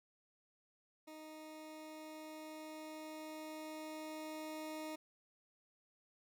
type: tone with level ramp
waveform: 20% pulse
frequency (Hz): 311.1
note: D#4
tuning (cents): 0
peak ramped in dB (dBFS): -46 to -38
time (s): 1.07-4.96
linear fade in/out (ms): 10
effects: none